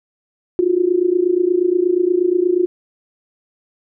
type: tone with amplitude modulation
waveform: sine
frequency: 357.5 Hz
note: F4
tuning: 41 cents sharp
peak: -9 dBFS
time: 0.59-2.66 s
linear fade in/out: 0 ms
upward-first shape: sine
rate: 28.4 Hz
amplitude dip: 85%
effects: none